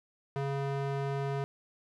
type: tone with band-pass filter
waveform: square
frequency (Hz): 138.59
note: C#3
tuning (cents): 0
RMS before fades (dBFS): -33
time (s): 0.36-1.44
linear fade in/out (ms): 0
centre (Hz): 550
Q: 0.51
effects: none